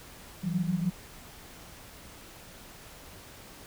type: tone cluster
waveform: sine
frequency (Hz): 165.3 / 180.9 / 187.6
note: E3 / F#3 / F#3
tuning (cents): +5 / -39 / +24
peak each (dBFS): -30 / -34 / -30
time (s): 0.43-0.91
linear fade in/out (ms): 20
effects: pink hiss -49 dBFS RMS until 3.66 s

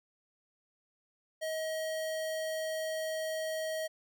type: tone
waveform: square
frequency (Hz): 634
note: D#5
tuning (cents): +32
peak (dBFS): -34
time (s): 1.41-3.88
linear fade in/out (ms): 20
effects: none

